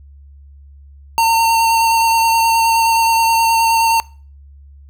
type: tone with vibrato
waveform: square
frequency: 910 Hz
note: A#5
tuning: 42 cents flat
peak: -11 dBFS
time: 1.18-4 s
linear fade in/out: 0 ms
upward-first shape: sine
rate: 9.5 Hz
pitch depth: 13 cents each way
effects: noise-tail reverb RT60 0.4 s tail -23 dB re dry + added 70 Hz sine -38 dBFS peak until 4.89 s

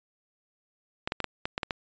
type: clicks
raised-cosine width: 0.3 ms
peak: -13 dBFS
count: 8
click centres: 1.075 / 1.121 / 1.203 / 1.243 / 1.455 / 1.579 / 1.632 / 1.708 s
effects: resampled to 16000 Hz

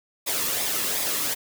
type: noise with flanger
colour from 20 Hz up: white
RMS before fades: -26 dBFS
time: 0.26-1.35 s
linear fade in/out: 20 ms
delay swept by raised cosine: 0.67 to 1.35 ms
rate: 2.7 Hz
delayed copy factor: -0.5
effects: none

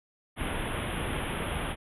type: band-stop noise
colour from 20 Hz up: pink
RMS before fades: -32 dBFS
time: 0.36-1.76 s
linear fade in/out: 50 ms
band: 3500 to 9900 Hz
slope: 96 dB/octave
effects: resampled to 24000 Hz

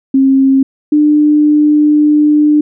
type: tone pair in turn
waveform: sine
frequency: 268.6 / 299.1 Hz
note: C4 / D4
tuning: +46 / +32 cents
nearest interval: major second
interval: 186 cents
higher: second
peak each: -5 dBFS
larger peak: neither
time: 0.14-0.63 / 0.92-2.61 s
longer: second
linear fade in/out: 5 ms
effects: none

